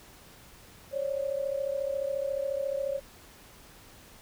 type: tone pair together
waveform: sine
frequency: 544 / 578.2 Hz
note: C#5 / D5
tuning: -33 / -27 cents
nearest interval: minor second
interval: 106 cents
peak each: -30 / -33 dBFS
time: 0.91-3.01 s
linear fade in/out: 50 ms
effects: pink hiss -53 dBFS RMS until 4.21 s